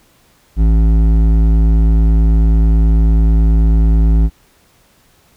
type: tone with hard clipping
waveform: triangle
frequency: 54.6 Hz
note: A1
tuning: 13 cents flat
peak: -9 dBFS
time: 0.56-4.3 s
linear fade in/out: 50 ms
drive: 14 dB
effects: pink hiss -52 dBFS RMS until 5.36 s